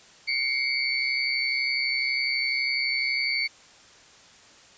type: tone cluster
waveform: sine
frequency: 2138 / 2270 / 4501 Hz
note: C7 / C#7 / C#8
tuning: +37 / +41 / +26 cents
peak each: -28 dBFS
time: 0.27-3.48 s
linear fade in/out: 20 ms
effects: white hiss -52 dBFS RMS until 4.77 s + resampled to 16000 Hz